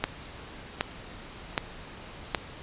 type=click train; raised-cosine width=0.3 ms; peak=-8 dBFS; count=4; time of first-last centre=0.04-2.348 s; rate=1.3 Hz; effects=pink hiss -44 dBFS RMS until 2.62 s + resampled to 8000 Hz